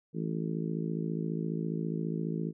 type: harmonic tone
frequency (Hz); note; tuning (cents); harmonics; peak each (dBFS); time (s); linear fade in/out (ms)
54.7; A1; -9; 3 / 4 / 5 / 6 / 7 / 8; -33 / -37 / -41 / -40 / -42 / -43; 0.13-2.53; 50
effects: none